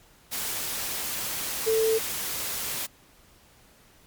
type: tone in noise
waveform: sine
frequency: 444.2 Hz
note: A4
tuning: 16 cents sharp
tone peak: -20 dBFS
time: 1.66-1.99 s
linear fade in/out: 20 ms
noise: white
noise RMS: -31 dBFS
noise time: 0.31-2.87 s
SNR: +8 dB
effects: pink hiss -57 dBFS RMS until 4.06 s + MP3 96 kbps